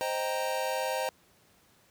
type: chord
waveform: square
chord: C minor seventh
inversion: none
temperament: equal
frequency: 523.3 / 622.3 / 784 / 932.3 Hz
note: C5 / Eb5 / G5 / Bb5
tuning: 0 / 0 / 0 / 0 cents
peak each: -34 / -36 / -37 / -36 dBFS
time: 0.01-1.09 s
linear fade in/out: 0 ms
effects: pink hiss -63 dBFS RMS until 1.9 s + high-pass 80 Hz 12 dB/octave